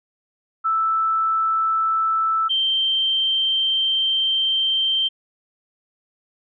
sine tone pair in turn, 1318.5 / 3136 Hz, E6 / G7, 0 / 0 cents, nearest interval octave + minor third, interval 1500 cents, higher second, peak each -17 dBFS, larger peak neither, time 0.64-2.49 / 2.49-5.09 s, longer second, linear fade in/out 20 ms, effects none

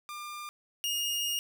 sawtooth tone pair in turn, 1198 / 2849 Hz, D6 / F7, +34 / +34 cents, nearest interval octave + minor third, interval 1500 cents, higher second, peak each -35 / -26 dBFS, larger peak second, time 0.09-0.49 / 0.84-1.39 s, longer second, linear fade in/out 0 ms, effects none

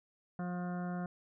harmonic tone with a mistuned harmonic, 178 Hz, F3, 33 cents sharp, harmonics 1 / 2 / 3 / 4 / 6 / 7 / 8 / 9 / 10, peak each -36 / -49 / -50 / -45 / -53 / -55 / -51 / -60 / -61 dBFS, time 0.39-1.06 s, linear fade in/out 2 ms, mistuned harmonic 9, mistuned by -40 cents, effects none

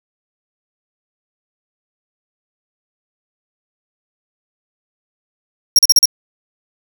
40% pulse tone bursts, 5590 Hz, F8, 1 cent sharp, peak -4 dBFS, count 5, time 5.76-6.056 s, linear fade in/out 2 ms, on 28 ms, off 39 ms, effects 7-bit

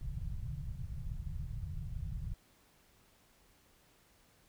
pink low-pass noise, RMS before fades -40 dBFS, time 0.01-2.34 s, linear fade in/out 2 ms, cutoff 160 Hz, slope 48 dB/octave, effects pink hiss -67 dBFS RMS until 4.48 s

